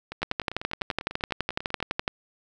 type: two click trains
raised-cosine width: 0.3 ms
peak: -19 / -9 dBFS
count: 18 / 23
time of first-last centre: 0.12-1.803 / 0.23-2.079 s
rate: 10.1 / 11.9 Hz
effects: none